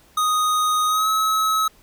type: tone with pitch glide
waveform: square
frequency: 1244.5 to 1286.9 Hz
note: D#6 to E6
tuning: 0 to -42 cents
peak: -18 dBFS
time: 0.17-1.68 s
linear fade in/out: 5 ms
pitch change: +58 cents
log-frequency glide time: 0.87-1.08 s
effects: pink hiss -54 dBFS RMS until 1.82 s